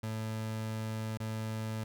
30% pulse tone with dropouts, 110 Hz, A2, in tune, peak -32 dBFS, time 0.03-1.84 s, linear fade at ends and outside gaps 5 ms, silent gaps 1.174-1.201 s, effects none

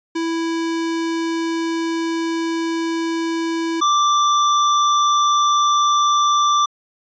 square tone pair in turn, 330 / 1176 Hz, E4 / D6, +2 / +2 cents, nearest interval octave + minor seventh, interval 2200 cents, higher second, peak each -20 / -14 dBFS, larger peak second, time 0.15-3.81 / 3.81-6.66 s, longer first, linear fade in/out 10 ms, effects resampled to 16000 Hz

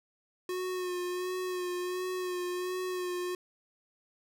square tone with vibrato, 362.9 Hz, F#4, 34 cents flat, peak -33 dBFS, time 0.49-3.35 s, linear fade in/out 2 ms, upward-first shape sine, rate 1.4 Hz, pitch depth 28 cents each way, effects none

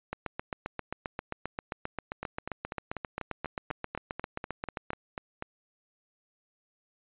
two click trains, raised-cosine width 0.5 ms, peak -18 / -20 dBFS, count 37 / 14, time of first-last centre 0.13-4.905 / 2.23-5.424 s, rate 7.54 / 4.07 Hz, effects resampled to 8000 Hz

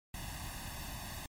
pink noise with comb filter, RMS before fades -43 dBFS, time 0.14-1.26 s, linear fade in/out 2 ms, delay 1.1 ms, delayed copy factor +0.85, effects MP3 64 kbps

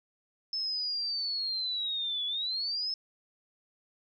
sine linear two-way sweep, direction down then up, 5260 to 3384 to 5260 Hz, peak -30 dBFS, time 0.53-2.94 s, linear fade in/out 2 ms, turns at 2.26 s, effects 12-bit

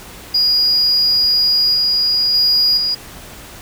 sine tone with level steps, 4881 Hz, D#8, 34 cents flat, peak -9 / -11 / -8 / -14 dBFS, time 0.34-2.95 s, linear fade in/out 10 ms, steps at 1.74 / 2.34 / 2.77 s, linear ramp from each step 5 ms, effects tanh soft clip ceiling -9 dBFS + pink hiss -36 dBFS RMS until 3.61 s

